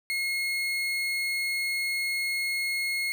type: tone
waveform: 35% pulse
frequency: 2160 Hz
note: C#7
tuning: 45 cents flat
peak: -25 dBFS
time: 0.1-3.12 s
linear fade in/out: 0 ms
effects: 11-bit